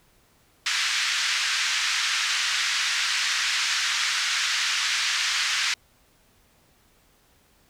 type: band-pass noise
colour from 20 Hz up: pink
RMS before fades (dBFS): -25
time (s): 0.66-5.74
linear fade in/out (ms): 2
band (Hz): 1500 to 6400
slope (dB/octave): 24
effects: pink hiss -61 dBFS RMS until 7.69 s